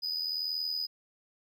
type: tone with amplitude modulation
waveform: triangle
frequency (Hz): 4978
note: D#8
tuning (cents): 0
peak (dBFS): -27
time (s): 0.02-0.87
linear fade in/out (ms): 20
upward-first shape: sine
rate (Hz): 80.9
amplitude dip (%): 60
effects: none